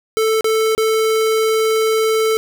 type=tone with dropouts; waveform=square; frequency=440.9 Hz; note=A4; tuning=4 cents sharp; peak=-14 dBFS; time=0.17-2.37 s; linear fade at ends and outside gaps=0 ms; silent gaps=0.409-0.444 / 0.75-0.779 s; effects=none